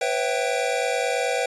square tone cluster, 494.8 / 544 / 663 / 768 / 2367 Hz, B4 / C#5 / E5 / G5 / D7, +3 / -33 / +10 / -36 / +13 cents, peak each -27 / -29 / -30 / -29 / -33 dBFS, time 0.01-1.46 s, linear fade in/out 5 ms, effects resampled to 24000 Hz

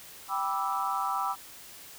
sine chord, E minor seventh, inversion first, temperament equal with one note detuned, 784 / 982.1 / 1174.7 / 1318.5 Hz, G5 / B5 / D6 / E6, 0 / -10 / 0 / 0 cents, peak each -33 dBFS, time 0.28-1.36 s, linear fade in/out 50 ms, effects white hiss -48 dBFS RMS until 1.98 s

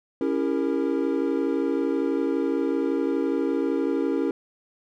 triangle chord, C# diminished seventh, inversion none, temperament equal with one note detuned, 277.2 / 329.6 / 400.9 / 466.2 Hz, C#4 / E4 / G4 / Bb4, 0 / 0 / +39 / 0 cents, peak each -24 / -25 / -27 / -27 dBFS, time 0.21-4.31 s, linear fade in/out 2 ms, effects none

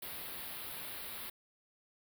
white band-stop noise, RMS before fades -44 dBFS, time 0.02-1.3 s, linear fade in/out 5 ms, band 4500 to 10000 Hz, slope 48 dB/octave, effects none

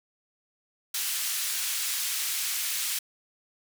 white band-pass noise, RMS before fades -30 dBFS, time 0.94-2.99 s, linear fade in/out 5 ms, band 1900 to 15000 Hz, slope 12 dB/octave, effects none

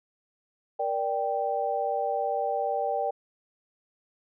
sine chord, G minor, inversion first, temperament just, 470.4 / 588 / 784 Hz, Bb4 / D5 / G5, +16 / +2 / 0 cents, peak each -32 / -30 / -28 dBFS, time 0.79-3.11 s, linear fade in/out 10 ms, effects none

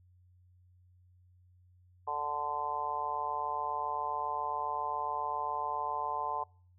harmonic tone, 147.3 Hz, D3, 6 cents sharp, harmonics 3 / 4 / 5 / 6 / 7, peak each -45 / -44 / -39 / -36 / -36 dBFS, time 2.07-6.44 s, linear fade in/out 10 ms, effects noise-tail reverb RT60 0.5 s tail -26 dB re dry + added 90 Hz sine -60 dBFS peak until 6.78 s

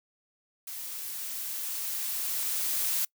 blue noise with level ramp, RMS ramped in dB -39 to -28 dBFS, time 0.67-3.05 s, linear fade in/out 5 ms, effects noise-tail reverb RT60 0.1 s tail -25 dB re dry

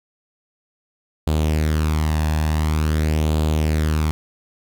sawtooth tone with flanger, 77.4 Hz, D#2, 9 cents flat, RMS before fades -19 dBFS, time 1.27-4.11 s, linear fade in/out 0 ms, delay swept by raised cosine 0.26 to 1.16 ms, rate 0.47 Hz, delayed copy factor +0.55, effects none

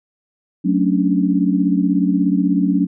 sine chord, D major seventh, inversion first, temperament equal, 185 / 220 / 277.2 / 293.7 Hz, F#3 / A3 / C#4 / D4, 0 / 0 / 0 / 0 cents, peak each -17 / -22 / -18 / -20 dBFS, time 0.64-2.87 s, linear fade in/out 20 ms, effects none

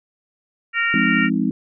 harmonic tone, 462.9 Hz, A#4, 12 cents flat, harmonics 3 / 4 / 5 / 6, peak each -23 / -20 / -23 / -27 dBFS, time 0.73-1.3 s, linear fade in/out 50 ms
sine chord, F minor seventh, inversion none, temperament just, 174.61 / 209.5 / 261.9 / 314.3 Hz, F3 / Ab3 / C4 / Eb4, 0 / +15 / +2 / +18 cents, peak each -24 / -21 / -21 / -25 dBFS, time 0.94-1.51 s, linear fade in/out 2 ms
effects none

